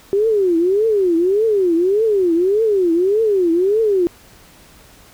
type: tone with vibrato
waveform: sine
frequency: 385.1 Hz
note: G4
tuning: 31 cents flat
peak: -12 dBFS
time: 0.13-4.07 s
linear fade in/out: 0 ms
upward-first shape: triangle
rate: 1.7 Hz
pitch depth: 300 cents each way
effects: pink hiss -46 dBFS RMS until 5.13 s